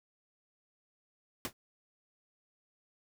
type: noise with exponential decay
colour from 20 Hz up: pink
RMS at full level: -32 dBFS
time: 1.45-1.53 s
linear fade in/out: 1 ms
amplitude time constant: 17 ms
effects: none